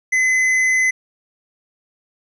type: tone with hard clipping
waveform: sine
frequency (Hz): 2033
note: B6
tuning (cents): +50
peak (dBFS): -15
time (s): 0.12-0.91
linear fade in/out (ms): 10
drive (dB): 7
effects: none